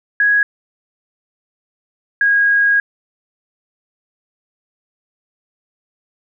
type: tone pair in turn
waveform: sine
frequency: 1661.2 / 1640.2 Hz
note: G#6 / G#6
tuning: 0 / -22 cents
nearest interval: unison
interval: 22 cents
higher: first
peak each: -10 dBFS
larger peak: neither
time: 0.2-0.43 / 2.21-2.8 s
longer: second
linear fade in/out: 2 ms
effects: none